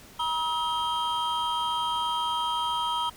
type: tone cluster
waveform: triangle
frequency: 956 / 1279 / 3177 Hz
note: A#5 / D#6 / G7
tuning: +43 / +47 / +23 cents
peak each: -26 / -30 / -30 dBFS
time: 0.19-3.1 s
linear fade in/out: 10 ms
effects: pink hiss -50 dBFS RMS until 3.16 s